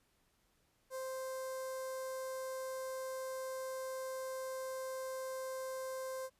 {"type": "tone with notch filter", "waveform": "sawtooth", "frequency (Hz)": 523, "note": "C5", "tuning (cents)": -1, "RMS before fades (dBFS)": -42, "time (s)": [0.9, 6.3], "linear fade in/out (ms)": 50, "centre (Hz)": 2800, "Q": 0.51, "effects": ["pink hiss -75 dBFS RMS until 6.39 s", "resampled to 32000 Hz"]}